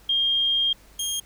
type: tone pair in turn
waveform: sine / 20% pulse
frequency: 3217 / 3232 Hz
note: G7 / G#7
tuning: +44 / -48 cents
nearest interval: unison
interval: 8 cents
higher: second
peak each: -19 / -20 dBFS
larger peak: first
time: 0.09-0.73 / 0.99-1.2 s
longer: first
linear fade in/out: 5 ms
effects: added 50 Hz sine -53 dBFS peak until 1.25 s + pink hiss -54 dBFS RMS until 1.25 s